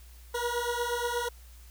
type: beating tone pair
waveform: 20% pulse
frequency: 475.9 / 484.3 Hz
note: A#4 / B4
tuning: +36 / -34 cents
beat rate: 8.4 Hz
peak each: -27 dBFS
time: 0.34-1.29 s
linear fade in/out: 10 ms
effects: added 60 Hz sine -48 dBFS peak until 1.7 s + white hiss -58 dBFS RMS until 1.7 s